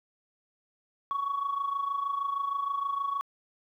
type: tone with amplitude modulation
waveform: sine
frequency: 1118 Hz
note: C#6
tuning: 14 cents sharp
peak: -24 dBFS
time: 1.11-3.21 s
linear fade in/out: 0 ms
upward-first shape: sine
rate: 26.4 Hz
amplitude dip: 70%
effects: tanh soft clip ceiling -23 dBFS + 11-bit